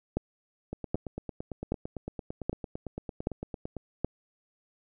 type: two click trains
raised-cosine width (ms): 2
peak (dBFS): -14 / -22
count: 6 / 28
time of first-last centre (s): 0.17-4.046 / 0.73-3.767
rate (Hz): 1.29 / 8.89
effects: none